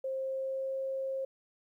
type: tone with pitch glide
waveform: sine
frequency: 530 to 534.3 Hz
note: C5 to C5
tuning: +22 to +36 cents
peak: -32 dBFS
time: 0.04-1.25 s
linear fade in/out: 5 ms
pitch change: +14 cents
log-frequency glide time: 0.16-0.76 s
effects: 12-bit